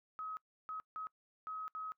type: tone bursts at uneven times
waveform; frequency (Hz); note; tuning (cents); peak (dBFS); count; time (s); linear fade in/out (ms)
sine; 1273; D#6; +39; -40; 5; 0.19-0.37 / 0.69-0.8 / 0.96-1.07 / 1.47-1.68 / 1.75-1.92; 0
effects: noise-tail reverb RT60 0.1 s tail -23 dB re dry